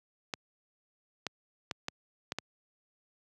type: clicks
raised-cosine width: 0.2 ms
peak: -16 dBFS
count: 6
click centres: 0.338 / 1.267 / 1.712 / 1.884 / 2.321 / 2.386 s
effects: high-pass 100 Hz 12 dB/octave